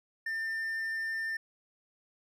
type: tone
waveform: triangle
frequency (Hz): 1797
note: A6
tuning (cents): +36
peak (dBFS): -30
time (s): 0.26-1.37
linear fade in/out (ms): 5
effects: none